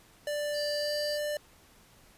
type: tone with pitch glide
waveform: square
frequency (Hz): 589 to 593.1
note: D5 to D5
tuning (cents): +5 to +17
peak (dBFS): -31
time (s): 0.27-1.37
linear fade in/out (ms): 2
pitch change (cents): +12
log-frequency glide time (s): 0.79-0.92
type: tone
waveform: sine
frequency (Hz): 4699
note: D8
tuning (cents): 0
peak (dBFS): -35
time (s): 0.53-1.19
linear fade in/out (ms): 50
effects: pink hiss -59 dBFS RMS until 2.17 s + resampled to 32000 Hz